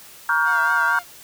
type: chord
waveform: sine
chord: G half-diminished seventh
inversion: first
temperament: just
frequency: 940.8 / 1128.9 / 1411.2 / 1568 Hz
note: Bb5 / Db6 / F6 / G6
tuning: +16 / +31 / +18 / 0 cents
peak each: -23 / -25 / -20 / -21 dBFS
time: 0.29-0.99 s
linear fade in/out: 2 ms
type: tone with vibrato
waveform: sawtooth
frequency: 698.5 Hz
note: F5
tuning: in tune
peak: -29 dBFS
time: 0.44-1.04 s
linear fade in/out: 50 ms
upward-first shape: triangle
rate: 4.3 Hz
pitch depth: 83 cents each way
effects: white hiss -44 dBFS RMS until 1.23 s